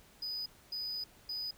triangle tone bursts at uneven times, 4978 Hz, D#8, in tune, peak -35 dBFS, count 3, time 0.22-0.46 / 0.72-1.04 / 1.29-1.51 s, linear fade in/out 5 ms, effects pink hiss -61 dBFS RMS until 1.57 s

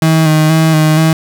35% pulse tone with vibrato, 157.8 Hz, D#3, 25 cents sharp, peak -5 dBFS, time 0.02-1.13 s, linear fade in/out 2 ms, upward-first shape square, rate 2.1 Hz, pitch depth 26 cents each way, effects none

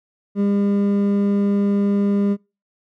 triangle tone pair together, 201.4 / 402.8 Hz, G3 / G4, +47 / +47 cents, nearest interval octave, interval 1200 cents, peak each -14 / -23 dBFS, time 0.35-2.37 s, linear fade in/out 50 ms, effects noise-tail reverb RT60 0.3 s tail -26 dB re dry

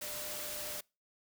sine tone in noise, 598 Hz, D5, 31 cents sharp, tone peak -48 dBFS, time 0.01-0.81 s, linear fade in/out 10 ms, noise white, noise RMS -41 dBFS, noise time 0.01-0.81 s, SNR -10 dB, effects noise-tail reverb RT60 0.3 s tail -26 dB re dry

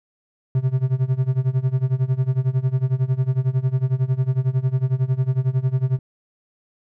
triangle tone with tremolo, 130 Hz, C3, 11 cents flat, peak -12 dBFS, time 0.55-5.99 s, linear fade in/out 2 ms, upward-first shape sine, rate 11 Hz, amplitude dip 90%, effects none

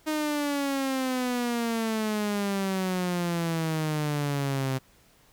sawtooth exponential sweep, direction down, 311 to 130.81 Hz, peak -22 dBFS, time 0.06-4.79 s, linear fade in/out 20 ms, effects pink hiss -60 dBFS RMS until 5.32 s

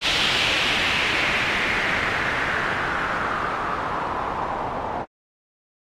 white noise with low-pass filter sweep, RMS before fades -24 dBFS, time 0.01-5.06 s, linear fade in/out 50 ms, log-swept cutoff 3400 to 810 Hz, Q 2.7, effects AAC 48 kbps

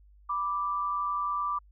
sine tone pair together, 987.8 / 1174.7 Hz, B5 / D6, 0 / 0 cents, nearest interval minor third, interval 300 cents, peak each -35 / -28 dBFS, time 0.29-1.59 s, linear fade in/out 10 ms, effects added 50 Hz sine -54 dBFS peak until 1.71 s

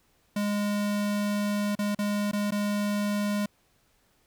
square tone with dropouts, 205.8 Hz, G#3, 16 cents flat, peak -26 dBFS, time 0.36-3.46 s, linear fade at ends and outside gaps 5 ms, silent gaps 1.753-1.789 / 1.949-1.988 / 2.314-2.331 / 2.508-2.52 s, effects pink hiss -67 dBFS RMS until 4.26 s

